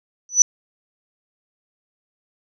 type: tone with exponential growth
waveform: sine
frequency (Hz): 5960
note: F#8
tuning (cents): +12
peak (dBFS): -3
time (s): 0.29-0.42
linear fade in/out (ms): 1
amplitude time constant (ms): 27
effects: none